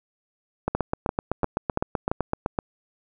two click trains, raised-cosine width 1 ms, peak -9 / -9 dBFS, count 16 / 5, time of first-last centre 0.68-2.588 / 0.75-2.115 s, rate 7.86 / 2.93 Hz, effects none

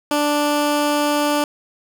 15% pulse tone, 293.7 Hz, D4, in tune, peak -10 dBFS, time 0.11-1.44 s, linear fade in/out 2 ms, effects none

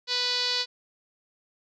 5% pulse tone with low-pass filter, 493.9 Hz, B4, in tune, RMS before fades -27 dBFS, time 0.07-0.66 s, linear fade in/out 50 ms, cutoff 4400 Hz, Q 4.8, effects none

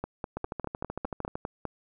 two click trains, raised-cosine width 1 ms, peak -19 / -18 dBFS, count 14 / 9, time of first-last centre 0.37-1.355 / 0.04-1.653 s, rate 13.2 / 4.96 Hz, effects none

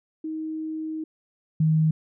sine tone pair in turn, 315 / 157.5 Hz, D#4 / D#3, +21 / +21 cents, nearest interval octave, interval 1200 cents, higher first, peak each -28 / -17 dBFS, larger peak second, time 0.24-1.04 / 1.6-1.91 s, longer first, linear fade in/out 5 ms, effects none

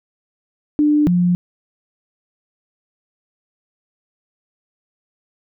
sine tone pair in turn, 297.8 / 177.07 Hz, D4 / F3, +24 / +24 cents, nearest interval major sixth, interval 900 cents, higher first, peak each -11 / -12 dBFS, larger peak first, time 0.79-1.07 / 1.07-1.35 s, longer neither, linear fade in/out 0 ms, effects none

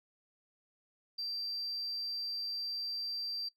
sine tone, 4699 Hz, D8, in tune, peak -34 dBFS, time 1.18-3.49 s, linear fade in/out 10 ms, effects noise-tail reverb RT60 0.1 s tail -18 dB re dry + tanh soft clip ceiling -32 dBFS

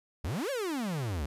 45% pulse exponential two-way sweep, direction up then down, 65.41 to 583 to 65.41 Hz, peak -31 dBFS, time 0.24-1.26 s, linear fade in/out 5 ms, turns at 0.5 s, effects resampled to 32000 Hz + 11-bit

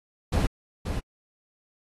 brown noise with echo, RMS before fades -23 dBFS, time 0.32-0.47 s, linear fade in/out 10 ms, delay 530 ms, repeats 1, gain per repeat -6 dB, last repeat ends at 1 s, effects AAC 32 kbps

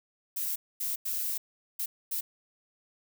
violet noise bursts at uneven times, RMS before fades -32 dBFS, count 5, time 0.36-0.56 / 0.8-0.96 / 1.05-1.38 / 1.79-1.86 / 2.11-2.21 s, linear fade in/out 10 ms, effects none

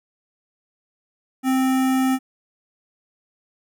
square tone with notch filter, 261.6 Hz, C4, in tune, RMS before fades -19 dBFS, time 1.43-2.19 s, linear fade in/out 50 ms, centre 4200 Hz, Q 1.2, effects none

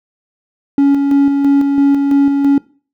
triangle tone with tremolo, 280 Hz, C#4, 18 cents sharp, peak -4 dBFS, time 0.78-2.58 s, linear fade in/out 2 ms, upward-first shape square, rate 3 Hz, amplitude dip 40%, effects noise-tail reverb RT60 0.4 s tail -22 dB re dry + tanh soft clip ceiling 0 dBFS

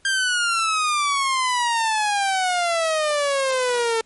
sawtooth exponential sweep, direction down, 1600 to 446.8 Hz, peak -15 dBFS, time 0.05-4.01 s, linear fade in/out 2 ms, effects pink hiss -58 dBFS RMS until 4.05 s + MP3 48 kbps

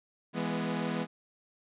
sawtooth chord, E major, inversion none, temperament equal with one note detuned, 166.83 / 207.7 / 246.9 Hz, E3 / G#3 / B3, +21 / 0 / 0 cents, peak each -31 dBFS, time 0.33-1.07 s, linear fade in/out 50 ms, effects resampled to 8000 Hz

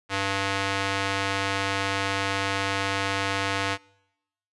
square tone with band-pass filter, 98 Hz, G2, in tune, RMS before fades -27 dBFS, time 0.09-3.78 s, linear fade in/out 50 ms, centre 2200 Hz, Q 0.69, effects noise-tail reverb RT60 0.9 s tail -26 dB re dry + resampled to 24000 Hz

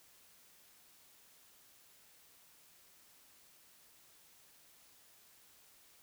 silence, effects white hiss -64 dBFS RMS until 6.02 s

